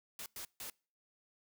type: noise bursts at uneven times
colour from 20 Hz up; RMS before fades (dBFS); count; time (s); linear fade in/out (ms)
white; -45; 3; 0.19-0.26 / 0.36-0.45 / 0.6-0.7; 2
effects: noise-tail reverb RT60 0.4 s tail -26 dB re dry